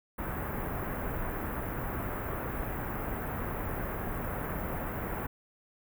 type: band-stop noise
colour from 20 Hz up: pink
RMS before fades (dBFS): -35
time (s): 0.18-5.27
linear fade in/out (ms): 10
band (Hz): 1800 to 15000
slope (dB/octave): 24
effects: none